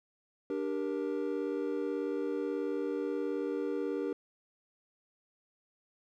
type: chord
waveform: triangle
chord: G minor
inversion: second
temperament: just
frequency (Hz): 294 / 392 / 470.4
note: D4 / G4 / Bb4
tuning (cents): +2 / 0 / +16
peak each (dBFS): -34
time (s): 0.5-4.13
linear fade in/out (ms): 2
effects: none